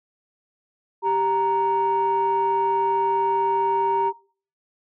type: tone pair together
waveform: sine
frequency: 392.2 / 932.3 Hz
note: G4 / A#5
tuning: +1 / 0 cents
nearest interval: octave + minor third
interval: 1499 cents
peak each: -23 / -18 dBFS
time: 1.02-4.13 s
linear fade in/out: 50 ms
effects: noise-tail reverb RT60 0.5 s tail -24 dB re dry + tanh soft clip ceiling -14 dBFS